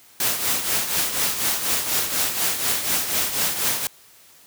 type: noise with tremolo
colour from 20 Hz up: white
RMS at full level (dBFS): -20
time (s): 0.2-3.87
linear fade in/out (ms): 2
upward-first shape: triangle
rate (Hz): 4.1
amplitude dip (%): 65
effects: white hiss -51 dBFS RMS until 4.46 s + high-pass 60 Hz 12 dB/octave